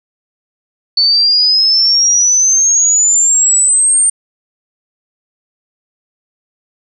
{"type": "exponential sweep", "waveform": "sine", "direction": "up", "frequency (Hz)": [4470, 8820], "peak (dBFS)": -7, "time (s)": [0.97, 4.1], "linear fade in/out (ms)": 5, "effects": []}